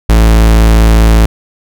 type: tone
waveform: 45% pulse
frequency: 55 Hz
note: A1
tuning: in tune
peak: -3 dBFS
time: 0.09-1.26 s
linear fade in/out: 5 ms
effects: none